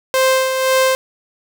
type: tone with tremolo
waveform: sawtooth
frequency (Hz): 523.3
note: C5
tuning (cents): 0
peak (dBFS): -7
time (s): 0.14-0.95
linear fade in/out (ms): 0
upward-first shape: sine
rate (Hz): 1.9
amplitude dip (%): 50
effects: 7-bit